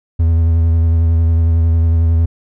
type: tone with vibrato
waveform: triangle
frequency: 82.41 Hz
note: E2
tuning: in tune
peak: -7 dBFS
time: 0.19-2.26 s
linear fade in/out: 10 ms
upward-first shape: sine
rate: 11 Hz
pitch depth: 27 cents each way
effects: none